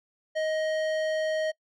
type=tone with low-pass filter; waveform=square; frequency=627 Hz; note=D#5; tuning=13 cents sharp; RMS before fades=-28 dBFS; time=0.35-1.52 s; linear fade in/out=20 ms; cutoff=4500 Hz; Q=0.54; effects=noise-tail reverb RT60 0.1 s tail -23 dB re dry